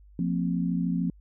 sine chord, F suspended fourth, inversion none, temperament equal with one note detuned, 174.61 / 227.8 / 261.6 Hz, F3 / Bb3 / C4, 0 / -40 / 0 cents, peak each -26 / -32 / -30 dBFS, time 0.19-1.1 s, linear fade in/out 2 ms, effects added 50 Hz sine -50 dBFS peak until 1.2 s

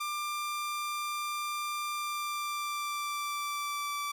sawtooth tone with pitch glide, 1190 to 1161.5 Hz, D6 to D6, +22 to -20 cents, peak -29 dBFS, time 0-4.12 s, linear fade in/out 10 ms, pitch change -42 cents, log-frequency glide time 1.93-4 s, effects none

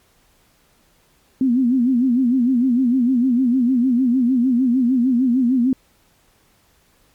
sine tone with vibrato, 250 Hz, B3, 21 cents sharp, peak -13 dBFS, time 1.41-5.73 s, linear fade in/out 2 ms, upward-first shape sine, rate 6.6 Hz, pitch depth 120 cents each way, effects pink hiss -58 dBFS RMS until 7.14 s + MP3 96 kbps

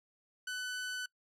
sawtooth tone, 1499 Hz, F#6, 22 cents sharp, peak -33 dBFS, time 0.47-1.06 s, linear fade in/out 5 ms, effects noise-tail reverb RT60 0.1 s tail -24 dB re dry + low-pass 10000 Hz 12 dB/octave

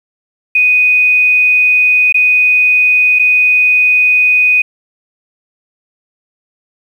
sine tone with dropouts, 2490 Hz, D#7, 1 cent sharp, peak -6 dBFS, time 0.55-4.62 s, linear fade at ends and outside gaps 5 ms, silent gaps 2.125-2.143 / 3.189-3.194 s, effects 7-bit

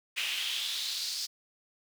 brown noise with high-pass filter sweep, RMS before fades -34 dBFS, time 0.16-1.27 s, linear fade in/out 20 ms, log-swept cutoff 2600 to 5000 Hz, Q 3.8, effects none

